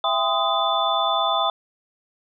sine tone cluster, 666 / 795 / 1027 / 1251 / 3510 Hz, E5 / G5 / C6 / D#6 / A7, +18 / +24 / -33 / +9 / -5 cents, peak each -25 dBFS, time 0.04-1.5 s, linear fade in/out 2 ms, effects none

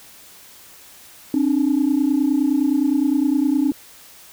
sine tone pair together, 269.5 / 299.2 Hz, C#4 / D4, -49 / +32 cents, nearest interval major second, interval 181 cents, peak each -17 dBFS, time 1.34-3.72 s, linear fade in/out 2 ms, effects tanh soft clip ceiling -10 dBFS + white hiss -45 dBFS RMS until 4.32 s

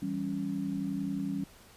sine chord, C# diminished, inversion first, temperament equal, 164.81 / 196 / 277.2 Hz, E3 / G3 / C#4, 0 / 0 / 0 cents, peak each -39 / -34 / -34 dBFS, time 0.02-1.44 s, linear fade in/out 5 ms, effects pink hiss -56 dBFS RMS until 1.76 s + resampled to 32000 Hz

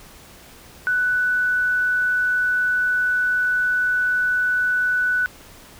sine tone pair in turn, 1488 / 1488 Hz, F#6 / F#6, +9 / +9 cents, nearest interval unison, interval 0 cents, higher neither, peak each -17 dBFS, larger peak neither, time 0.87-3.45 / 3.45-5.26 s, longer first, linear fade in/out 0 ms, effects pink hiss -45 dBFS RMS until 5.79 s

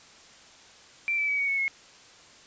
sine tone with pitch steps, 2349 / 2313 / 2277 / 2242 / 2207 / 2173 Hz, D7 / D7 / C#7 / C#7 / C#7 / C#7, 0 / -27 / +46 / +19 / -8 / -35 cents, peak -24 dBFS, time 1.08-1.68 s, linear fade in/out 0 ms, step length 100 ms, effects white hiss -52 dBFS RMS until 2.46 s + resampled to 16000 Hz

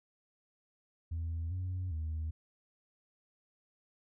sine tone with pitch steps, 82.6 / 91.7 / 79.1 Hz, E2 / F#2 / D#2, +4 / -15 / +29 cents, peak -32 dBFS, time 1.11-2.31 s, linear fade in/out 10 ms, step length 400 ms, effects tanh soft clip ceiling -32 dBFS

